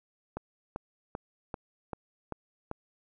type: click train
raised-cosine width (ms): 1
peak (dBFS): -21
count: 7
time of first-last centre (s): 0.37-2.714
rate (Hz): 2.56
effects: none